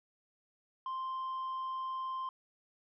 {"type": "tone with tanh clipping", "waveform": "triangle", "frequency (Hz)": 1046.5, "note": "C6", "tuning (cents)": 0, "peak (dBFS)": -36, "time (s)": [0.86, 2.29], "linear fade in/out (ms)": 2, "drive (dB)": 7, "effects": []}